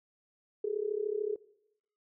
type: tone with amplitude modulation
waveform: sine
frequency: 419.9 Hz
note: G#4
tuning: 19 cents sharp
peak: -26 dBFS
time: 0.64-1.36 s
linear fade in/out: 5 ms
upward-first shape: sine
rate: 33.5 Hz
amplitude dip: 90%
effects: noise-tail reverb RT60 0.8 s tail -20 dB re dry